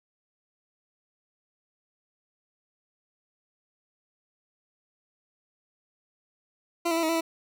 20% pulse tone with pitch steps, 340.7 / 327.9 / 334.4 / 317.8 / 331.6 / 327.7 Hz, F4 / E4 / E4 / D#4 / E4 / E4, -43 / -9 / +25 / +37 / +10 / -10 cents, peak -19 dBFS, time 6.85-7.21 s, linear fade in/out 10 ms, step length 60 ms, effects none

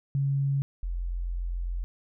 sine tone pair in turn, 138.59 / 43.65 Hz, C#3 / F1, 0 / 0 cents, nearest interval octave + minor sixth, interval 2000 cents, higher first, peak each -23 / -28 dBFS, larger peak first, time 0.15-0.62 / 0.83-1.84 s, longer second, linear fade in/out 0 ms, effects none

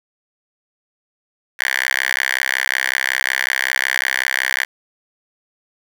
5% pulse tone with high-pass filter, 65.41 Hz, C2, in tune, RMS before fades -20 dBFS, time 1.59-4.65 s, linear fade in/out 10 ms, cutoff 1700 Hz, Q 3.9, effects 7-bit

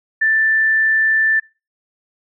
sine tone, 1768 Hz, A6, 8 cents sharp, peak -12 dBFS, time 0.21-1.4 s, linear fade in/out 10 ms, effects noise-tail reverb RT60 0.3 s tail -24 dB re dry

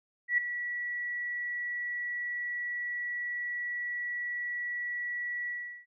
sine tone with ADSR envelope, 1941 Hz, B6, 31 cents flat, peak -21 dBFS, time 0.28-5.86 s, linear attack 100 ms, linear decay 3 ms, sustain -11 dB, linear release 380 ms, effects none

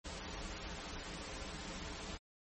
pink noise with comb filter, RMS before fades -45 dBFS, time 0.04-2.18 s, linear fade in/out 20 ms, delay 8.3 ms, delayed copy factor -0.75, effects MP3 32 kbps

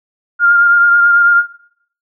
sine tone with vibrato, 1405 Hz, F6, 10 cents sharp, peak -6 dBFS, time 0.39-1.44 s, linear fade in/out 50 ms, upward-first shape sine, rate 9.1 Hz, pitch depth 18 cents each way, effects noise-tail reverb RT60 0.6 s tail -17 dB re dry

